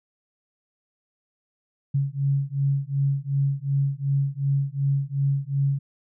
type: beating tone pair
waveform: sine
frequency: 137.6 / 140.3 Hz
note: C#3 / C#3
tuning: -12 / +21 cents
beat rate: 2.7 Hz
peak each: -24 / -24 dBFS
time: 1.94-5.79 s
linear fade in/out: 10 ms
effects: none